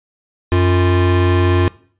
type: tone pair together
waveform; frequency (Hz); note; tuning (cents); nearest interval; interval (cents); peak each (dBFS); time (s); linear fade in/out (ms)
square; 91.61 / 350.9; F#2 / F4; -17 / +8; octave + major seventh; 2325; -13 / -17; 0.52-1.68; 0
effects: noise-tail reverb RT60 0.5 s tail -21 dB re dry + resampled to 8000 Hz